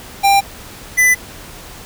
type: tone pair in turn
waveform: square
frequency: 794 / 2001 Hz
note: G5 / B6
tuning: +22 / +22 cents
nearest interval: octave + major third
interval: 1600 cents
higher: second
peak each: -9 dBFS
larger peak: neither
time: 0.23-0.41 / 0.97-1.15 s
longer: neither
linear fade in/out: 20 ms
effects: pink hiss -35 dBFS RMS until 1.85 s